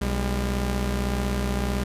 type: tone pair together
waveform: sawtooth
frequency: 61.74 / 201.2 Hz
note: B1 / G3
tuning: 0 / +45 cents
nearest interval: octave + minor sixth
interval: 2045 cents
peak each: -21 / -24 dBFS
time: 0.01-1.84 s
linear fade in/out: 10 ms
effects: resampled to 32000 Hz